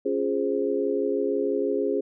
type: chord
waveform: sine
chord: Db major seventh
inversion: none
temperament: equal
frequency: 277.2 / 349.2 / 415.3 / 523.3 Hz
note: Db4 / F4 / Ab4 / C5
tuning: 0 / 0 / 0 / 0 cents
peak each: -29 / -30 / -25 / -30 dBFS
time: 0.05-2.01 s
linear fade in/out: 10 ms
effects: none